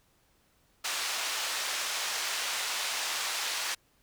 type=band-pass noise; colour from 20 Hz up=white; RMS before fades=-33 dBFS; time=0.84-3.75 s; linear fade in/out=10 ms; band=720 to 5800 Hz; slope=12 dB/octave; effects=pink hiss -68 dBFS RMS until 4.02 s